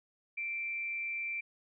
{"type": "tone with frequency modulation", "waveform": "sine", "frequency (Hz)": 2349, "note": "D7", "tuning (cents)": 0, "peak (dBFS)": -34, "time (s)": [0.37, 1.41], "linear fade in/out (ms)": 10, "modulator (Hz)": 206, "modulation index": 0.21, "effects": []}